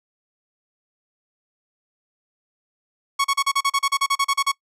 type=tone bursts; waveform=sawtooth; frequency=1108.7 Hz; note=C#6; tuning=in tune; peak=-13 dBFS; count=15; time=3.19-4.519 s; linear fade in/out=10 ms; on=55 ms; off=36 ms; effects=noise-tail reverb RT60 0.1 s tail -24 dB re dry + low-pass 11000 Hz 12 dB/octave